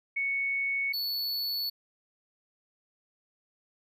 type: tone pair in turn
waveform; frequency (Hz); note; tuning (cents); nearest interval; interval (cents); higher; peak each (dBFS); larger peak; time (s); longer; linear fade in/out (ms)
sine / square; 2217 / 4434; C#7 / C#8; 0 / 0; octave; 1200; second; -27 / -30; first; 0.16-0.93 / 0.93-1.7; neither; 10
effects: none